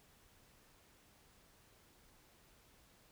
silence, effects pink hiss -67 dBFS RMS until 3.11 s

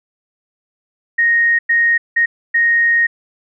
sine tone bursts at uneven times, 1864.7 Hz, A#6, in tune, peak -10 dBFS, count 4, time 1.18-1.59 / 1.69-1.98 / 2.16-2.26 / 2.54-3.07 s, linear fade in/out 10 ms, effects none

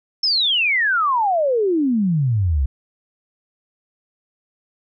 sine exponential sweep, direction down, 5400 to 63 Hz, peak -15 dBFS, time 0.23-2.66 s, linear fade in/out 5 ms, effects none

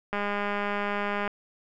click train, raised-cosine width 0.5 ms, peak -15 dBFS, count 235, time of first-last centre 0.13-1.277 s, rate 204 Hz, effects none

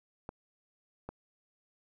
clicks, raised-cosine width 1 ms, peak -26 dBFS, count 2, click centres 0.291 / 1.09 s, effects 11-bit

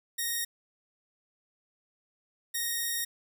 5% pulse tone bursts at uneven times, 1864.7 Hz, A#6, in tune, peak -19 dBFS, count 2, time 0.18-0.45 / 2.54-3.05 s, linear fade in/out 10 ms, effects none

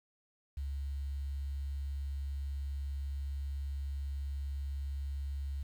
sine tone, 69.7 Hz, C#2, 10 cents sharp, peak -34 dBFS, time 0.57-5.63 s, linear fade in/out 5 ms, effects tanh soft clip ceiling -30 dBFS + 10-bit

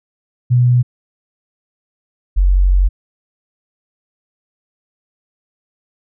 sine tone pair in turn, 123.3 / 46.19 Hz, B2 / F#1, -2 / -2 cents, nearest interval octave + perfect fourth, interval 1700 cents, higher first, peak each -8 dBFS, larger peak neither, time 0.5-0.83 / 2.36-2.89 s, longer second, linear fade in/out 20 ms, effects none

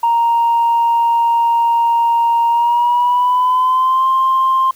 sine tone with pitch glide, 932.3 to 1052.5 Hz, A#5 to C6, 0 to +10 cents, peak -9 dBFS, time 0.03-4.71 s, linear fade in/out 5 ms, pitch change +210 cents, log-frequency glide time 2.48-4.06 s, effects tanh soft clip ceiling -7 dBFS + white hiss -47 dBFS RMS until 4.75 s

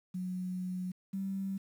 sine tone pair in turn, 183 / 193.88 Hz, F#3 / G3, -19 / -19 cents, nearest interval minor second, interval 100 cents, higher second, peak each -34 / -33 dBFS, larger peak second, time 0.14-0.92 / 1.13-1.58 s, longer first, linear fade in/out 10 ms, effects 10-bit

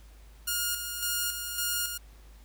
5% pulse tone with tremolo, 1424 Hz, F6, 33 cents sharp, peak -16 dBFS, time 0.47-1.98 s, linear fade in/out 10 ms, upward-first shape square, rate 1.8 Hz, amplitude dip 50%, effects added 52 Hz sine -49 dBFS peak until 2.44 s + pink hiss -60 dBFS RMS until 2.44 s

